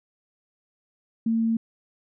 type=tone; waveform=sine; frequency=226.5 Hz; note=A#3; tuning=50 cents flat; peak=-20 dBFS; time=1.26-1.57 s; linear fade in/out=5 ms; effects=none